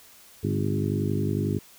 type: harmonic tone with a mistuned harmonic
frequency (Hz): 51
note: G#1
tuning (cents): -31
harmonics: 2 / 3 / 4 / 5 / 6 / 7 / 8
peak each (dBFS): -28 / -30 / -31 / -32 / -33 / -33 / -34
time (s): 0.43-1.59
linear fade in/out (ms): 10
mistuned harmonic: 3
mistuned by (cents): -51
effects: white hiss -52 dBFS RMS until 1.78 s